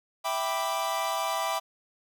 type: chord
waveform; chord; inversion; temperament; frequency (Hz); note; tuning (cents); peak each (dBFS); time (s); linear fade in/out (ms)
45% pulse; E minor seventh; none; equal with one note detuned; 659.3 / 784 / 987.8 / 1178.1; E5 / G5 / B5 / D6; 0 / 0 / 0 / +5; -33; 0.24-1.6; 20
effects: none